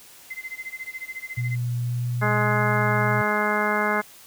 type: tone with tremolo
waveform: sine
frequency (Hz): 2063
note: C7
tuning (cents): -25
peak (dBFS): -29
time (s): 0.3-1.56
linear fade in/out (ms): 10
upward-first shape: sine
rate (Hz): 14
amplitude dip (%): 95
type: tone with vibrato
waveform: sine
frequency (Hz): 121.4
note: B2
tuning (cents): -29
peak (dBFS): -23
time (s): 1.37-3.22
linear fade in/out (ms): 10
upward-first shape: triangle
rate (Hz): 1.8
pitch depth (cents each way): 8
type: harmonic tone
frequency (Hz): 210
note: G#3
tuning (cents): +19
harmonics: 1 / 2 / 3 / 4 / 5 / 6 / 7 / 8 / 10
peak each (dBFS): -29 / -29 / -29 / -29 / -29 / -29 / -29 / -29 / -29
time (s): 2.21-4.02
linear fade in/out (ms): 20
effects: white hiss -48 dBFS RMS until 4.26 s